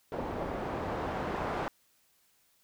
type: noise with low-pass filter sweep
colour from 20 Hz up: white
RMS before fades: -35 dBFS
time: 0.12-1.68 s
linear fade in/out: 0 ms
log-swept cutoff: 630 to 1000 Hz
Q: 0.9
effects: white hiss -69 dBFS RMS until 2.63 s